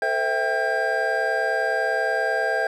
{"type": "tone cluster", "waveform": "triangle", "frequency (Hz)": [447.9, 518, 659, 783, 1603], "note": ["A4", "C5", "E5", "G5", "G6"], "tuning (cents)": [31, -17, -1, -2, 38], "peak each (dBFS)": [-27, -27, -24, -26, -23], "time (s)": [0.02, 2.67], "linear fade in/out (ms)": 2, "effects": []}